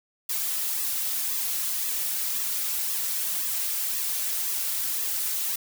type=noise with flanger; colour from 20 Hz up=blue; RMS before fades=-28 dBFS; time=0.29-5.56 s; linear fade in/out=5 ms; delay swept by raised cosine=1.3 to 4.4 ms; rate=1.9 Hz; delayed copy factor=-0.75; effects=none